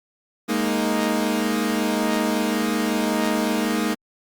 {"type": "chord", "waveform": "sawtooth", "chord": "Ab suspended second", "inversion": "none", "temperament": "equal", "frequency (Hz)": [207.7, 233.1, 311.1], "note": ["Ab3", "Bb3", "Eb4"], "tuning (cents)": [0, 0, 0], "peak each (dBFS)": [-21, -20, -21], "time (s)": [0.48, 3.95], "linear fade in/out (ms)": 20, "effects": ["Opus 48 kbps"]}